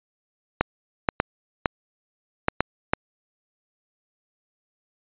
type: clicks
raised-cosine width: 0.5 ms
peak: -3 dBFS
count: 7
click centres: 0.61 / 1.088 / 1.201 / 1.658 / 2.484 / 2.606 / 2.935 s
effects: resampled to 8000 Hz